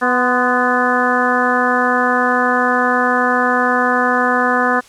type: harmonic tone with a mistuned harmonic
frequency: 248 Hz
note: B3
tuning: 7 cents sharp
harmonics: 1 / 2 / 3 / 4 / 5 / 6 / 7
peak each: -20 / -20 / -20 / -20 / -20 / -20 / -20 dBFS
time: 0.01-4.81 s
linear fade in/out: 20 ms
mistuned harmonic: 4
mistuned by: +57 cents
effects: white hiss -44 dBFS RMS until 4.88 s + low-pass 8000 Hz 12 dB/octave